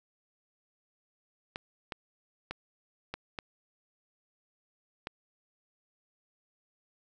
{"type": "clicks", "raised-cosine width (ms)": 0.3, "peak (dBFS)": -20, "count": 6, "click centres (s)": [1.559, 1.922, 2.51, 3.14, 3.388, 5.071], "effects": []}